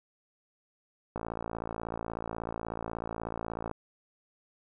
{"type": "click train", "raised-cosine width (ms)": 1, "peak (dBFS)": -21, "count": 145, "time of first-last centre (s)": [1.16, 3.713], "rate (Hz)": 56.4, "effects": []}